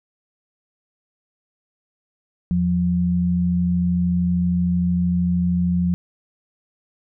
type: tone pair together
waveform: sine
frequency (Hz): 83.2 / 176.3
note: E2 / F3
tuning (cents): +17 / +17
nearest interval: octave + minor second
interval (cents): 1300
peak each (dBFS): -25 / -17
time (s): 2.51-5.94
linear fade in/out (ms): 0
effects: none